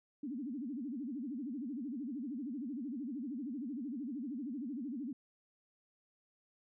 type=tone with vibrato; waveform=sine; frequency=261.6 Hz; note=C4; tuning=in tune; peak=-38 dBFS; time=0.23-5.13 s; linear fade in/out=5 ms; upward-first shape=sine; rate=13 Hz; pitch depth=260 cents each way; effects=none